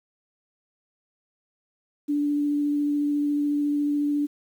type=tone with vibrato; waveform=sine; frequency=291.3 Hz; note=D4; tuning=14 cents flat; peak=-21 dBFS; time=2.08-4.27 s; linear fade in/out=20 ms; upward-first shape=sine; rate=14 Hz; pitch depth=9 cents each way; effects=9-bit